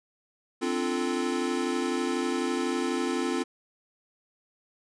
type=chord; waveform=square; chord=D minor seventh; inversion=third; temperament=equal with one note detuned; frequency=261.6 / 293.7 / 345.6 / 440 Hz; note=C4 / D4 / F4 / A4; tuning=0 / 0 / -18 / 0 cents; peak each=-31 / -36 / -31 / -35 dBFS; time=0.61-3.44 s; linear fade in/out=20 ms; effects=resampled to 22050 Hz